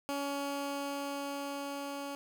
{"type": "tone with level ramp", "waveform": "15% pulse", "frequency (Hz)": 281.4, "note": "C#4", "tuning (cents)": 26, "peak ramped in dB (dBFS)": [-27, -32], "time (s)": [0.09, 2.15], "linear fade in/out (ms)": 0, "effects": []}